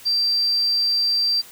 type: tone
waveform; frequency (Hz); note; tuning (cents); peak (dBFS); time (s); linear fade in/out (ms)
sine; 4700; D8; +1; -17; 0.05-1.42; 20
effects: white hiss -44 dBFS RMS until 1.51 s